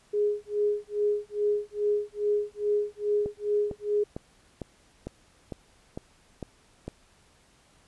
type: tone with tremolo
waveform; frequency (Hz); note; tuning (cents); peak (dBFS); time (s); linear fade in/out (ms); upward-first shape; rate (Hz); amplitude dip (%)
sine; 415.3; G#4; 0; -21; 0.13-4.04; 10; sine; 2.4; 100
type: click train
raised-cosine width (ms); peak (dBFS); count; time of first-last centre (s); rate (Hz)
2; -21; 9; 3.26-6.88; 2.21
effects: pink hiss -61 dBFS RMS until 7.87 s + resampled to 24000 Hz